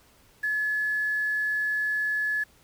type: tone with quantisation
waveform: sine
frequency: 1709 Hz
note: G#6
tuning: 49 cents sharp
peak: -24 dBFS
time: 0.43-2.44 s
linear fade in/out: 10 ms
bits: 8
effects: pink hiss -59 dBFS RMS until 2.63 s